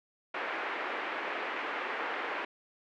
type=band-pass noise; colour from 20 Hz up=white; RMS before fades=-36 dBFS; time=0.34-2.45 s; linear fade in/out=5 ms; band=320 to 2200 Hz; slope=24 dB/octave; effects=none